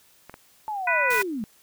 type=clicks; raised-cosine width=0.5 ms; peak=-25 dBFS; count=2; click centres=0.296 / 0.341 s
type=linear sweep; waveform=sine; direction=down; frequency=880 to 197.9 Hz; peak=-27 dBFS; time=0.68-1.44 s; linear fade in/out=0 ms
type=harmonic tone; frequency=493.9 Hz; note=B4; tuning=in tune; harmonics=2 / 3 / 4 / 5; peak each=-26 / -25 / -25 / -26 dBFS; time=0.87-1.22 s; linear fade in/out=5 ms
type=noise; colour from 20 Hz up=white; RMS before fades=-33 dBFS; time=1.1-1.23 s; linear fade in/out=5 ms
effects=white hiss -58 dBFS RMS until 1.62 s